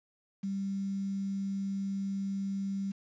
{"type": "tone with quantisation", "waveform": "sine", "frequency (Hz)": 196, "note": "G3", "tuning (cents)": 0, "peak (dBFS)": -31, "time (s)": [0.43, 2.92], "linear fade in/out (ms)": 10, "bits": 9, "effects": ["resampled to 16000 Hz"]}